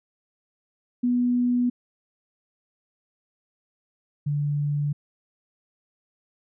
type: tone pair in turn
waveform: sine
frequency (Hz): 245.1 / 145.74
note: B3 / D3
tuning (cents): -13 / -13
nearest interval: major sixth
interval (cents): 900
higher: first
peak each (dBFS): -19 / -22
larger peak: first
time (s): 1.03-1.7 / 4.26-4.93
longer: neither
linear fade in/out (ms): 10
effects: none